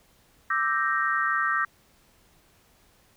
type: chord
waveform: sine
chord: E half-diminished seventh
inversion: third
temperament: equal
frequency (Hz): 1174.7 / 1318.5 / 1568 / 1864.7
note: D6 / E6 / G6 / Bb6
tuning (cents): 0 / 0 / 0 / 0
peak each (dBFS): -28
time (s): 0.5-1.65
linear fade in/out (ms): 5
effects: pink hiss -61 dBFS RMS until 3.16 s